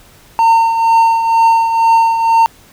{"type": "tone with tremolo", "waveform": "triangle", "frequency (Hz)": 911, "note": "A#5", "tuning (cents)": -40, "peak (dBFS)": -3, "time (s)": [0.39, 2.46], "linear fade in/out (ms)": 0, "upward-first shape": "triangle", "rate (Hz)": 2.1, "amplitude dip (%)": 60, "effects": ["pink hiss -44 dBFS RMS until 2.72 s"]}